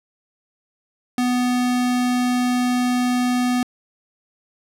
square tone, 247.8 Hz, B3, 6 cents sharp, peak -18 dBFS, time 1.18-3.63 s, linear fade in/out 2 ms, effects low-pass 12000 Hz 12 dB/octave

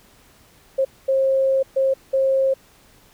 sine tone bursts at uneven times, 535 Hz, C5, 38 cents sharp, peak -15 dBFS, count 4, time 0.78-0.85 / 1.08-1.63 / 1.76-1.94 / 2.13-2.54 s, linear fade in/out 10 ms, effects pink hiss -53 dBFS RMS until 3.13 s

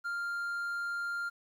triangle tone, 1396.9 Hz, F6, in tune, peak -31 dBFS, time 0.04-1.3 s, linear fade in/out 20 ms, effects 11-bit

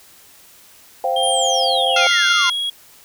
sine chord, C suspended fourth, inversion none, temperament equal, 523.3 / 698.5 / 784 Hz, C5 / F5 / G5, 0 / 0 / 0 cents, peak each -21 dBFS, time 1.04-2.07 s, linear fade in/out 2 ms
triangle tone with pitch glide, 3195 to 3310 Hz, G7 to G#7, +32 to -6 cents, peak -18 dBFS, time 1.16-2.7 s, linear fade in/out 5 ms, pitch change +62 cents, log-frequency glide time 1.38-2.29 s
sine exponential sweep, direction down, 10450 to 987.8 Hz, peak -22 dBFS, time 1.23-2.5 s, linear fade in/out 2 ms
harmonic tone, 699 Hz, F5, 1 cent sharp, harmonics 2 / 3 / 4 / 5 / 6 / 7 / 8 / 9, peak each -17 / -22 / -24 / -25 / -26 / -32 / -28 / -29 dBFS, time 1.96-2.5 s, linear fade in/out 5 ms
effects white hiss -47 dBFS RMS until 3.04 s

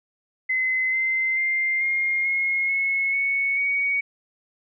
sine tone with pitch steps, 2045 / 2072 / 2100 / 2128 / 2157 / 2185 / 2215 / 2244 Hz, C7 / C7 / C7 / C7 / C#7 / C#7 / C#7 / C#7, -40 / -17 / +6 / +29 / -48 / -26 / -2 / +21 cents, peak -20 dBFS, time 0.49-4.01 s, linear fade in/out 10 ms, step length 440 ms, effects none

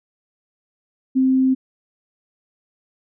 sine tone, 261.6 Hz, C4, in tune, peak -13 dBFS, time 1.15-1.55 s, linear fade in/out 20 ms, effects none

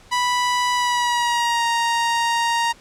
sawtooth tone with pitch glide, 986 to 932.8 Hz, B5 to A#5, -3 to +1 cents, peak -14 dBFS, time 0.11-2.73 s, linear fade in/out 20 ms, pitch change -96 cents, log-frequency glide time 0.74-1.65 s, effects pink hiss -49 dBFS RMS until 2.8 s + low-pass 8000 Hz 12 dB/octave

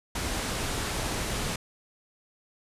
pink low-pass noise, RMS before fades -31 dBFS, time 0.15-1.56 s, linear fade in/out 5 ms, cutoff 11000 Hz, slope 24 dB/octave, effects resampled to 32000 Hz

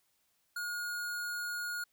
square tone, 1436 Hz, F6, 48 cents sharp, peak -36 dBFS, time 0.56-1.84 s, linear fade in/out 5 ms, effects white hiss -75 dBFS RMS until 1.92 s

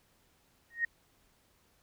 sine tone with exponential growth, 1864.7 Hz, A#6, in tune, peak -24 dBFS, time 0.7-0.85 s, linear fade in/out 5 ms, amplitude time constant 32 ms, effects pink hiss -69 dBFS RMS until 1.82 s

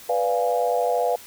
sine chord, B diminished seventh, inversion none, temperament equal, 493.9 / 587.3 / 698.5 / 830.6 Hz, B4 / D5 / F5 / Ab5, 0 / 0 / 0 / 0 cents, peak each -23 / -27 / -23 / -29 dBFS, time 0.09-1.16 s, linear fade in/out 5 ms, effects white hiss -44 dBFS RMS until 1.26 s

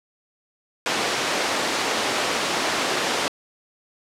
pink band-pass noise, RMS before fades -24 dBFS, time 0.86-3.28 s, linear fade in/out 0 ms, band 360 to 6200 Hz, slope 12 dB/octave, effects low-pass 12000 Hz 12 dB/octave

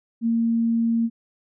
sine tone, 230 Hz, A#3, 23 cents flat, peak -18 dBFS, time 0.21-1.1 s, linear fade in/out 50 ms, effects none

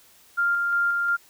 sine tone with tremolo, 1396.9 Hz, F6, in tune, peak -19 dBFS, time 0.37-1.17 s, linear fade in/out 20 ms, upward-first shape square, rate 2.8 Hz, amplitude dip 25%, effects white hiss -55 dBFS RMS until 1.29 s

